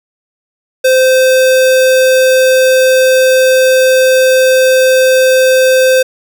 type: tone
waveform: square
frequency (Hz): 518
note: C5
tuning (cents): -17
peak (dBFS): -6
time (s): 0.84-6.03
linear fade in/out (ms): 10
effects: none